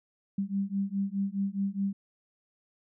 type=beating tone pair; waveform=sine; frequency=194.9 / 199.7 Hz; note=G3 / G3; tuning=-10 / +32 cents; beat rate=4.8 Hz; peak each=-31 dBFS; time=0.38-1.93 s; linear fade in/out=5 ms; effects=none